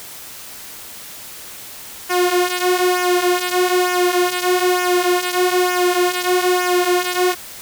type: tone with flanger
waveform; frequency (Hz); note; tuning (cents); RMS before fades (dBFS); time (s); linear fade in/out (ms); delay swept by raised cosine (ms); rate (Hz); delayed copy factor
sawtooth; 360; F#4; -47; -17; 2.09-7.35; 20; 0.23 to 5.73; 1.1; -0.7
effects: white hiss -35 dBFS RMS until 7.61 s